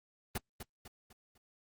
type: noise with echo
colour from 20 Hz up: pink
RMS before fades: -35 dBFS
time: 0.35-0.38 s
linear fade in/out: 5 ms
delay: 250 ms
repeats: 4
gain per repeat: -8 dB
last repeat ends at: 1.38 s
effects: Opus 24 kbps